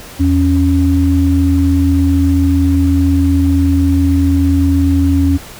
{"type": "tone pair together", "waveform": "sine", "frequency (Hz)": [82.61, 277.2], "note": ["E2", "C#4"], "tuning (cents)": [4, 0], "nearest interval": "octave + major sixth", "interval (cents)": 2096, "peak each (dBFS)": -11, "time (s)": [0.19, 5.38], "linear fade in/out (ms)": 20, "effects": ["pink hiss -33 dBFS RMS until 5.59 s"]}